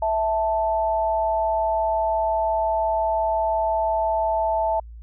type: tone pair together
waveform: sine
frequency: 654.3 / 880 Hz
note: E5 / A5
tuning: -13 / 0 cents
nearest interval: perfect fourth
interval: 513 cents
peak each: -22 dBFS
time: 0.02-4.8 s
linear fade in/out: 5 ms
effects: added 57 Hz sine -37 dBFS peak until 5.02 s